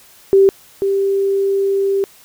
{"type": "tone pair in turn", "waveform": "sine", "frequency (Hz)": [390, 393.2], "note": ["G4", "G4"], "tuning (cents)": [-9, 5], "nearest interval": "unison", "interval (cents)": 14, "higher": "second", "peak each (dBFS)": [-6, -13], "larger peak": "first", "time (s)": [[0.33, 0.49], [0.82, 2.04]], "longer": "second", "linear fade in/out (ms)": 0, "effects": ["white hiss -46 dBFS RMS until 2.24 s"]}